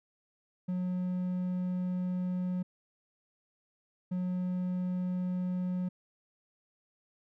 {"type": "tone pair in turn", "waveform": "triangle", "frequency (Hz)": [181.5, 181.5], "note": ["F#3", "F#3"], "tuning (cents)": [-33, -33], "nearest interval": "unison", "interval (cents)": 0, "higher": "neither", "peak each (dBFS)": [-28, -28], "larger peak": "neither", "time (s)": [[0.68, 2.63], [4.11, 5.89]], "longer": "first", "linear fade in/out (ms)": 10, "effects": []}